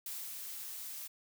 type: noise with ADSR envelope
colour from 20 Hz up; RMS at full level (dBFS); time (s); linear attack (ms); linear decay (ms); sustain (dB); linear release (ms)
blue; -41; 0.06-1.08; 3; 210; -3; 15
effects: none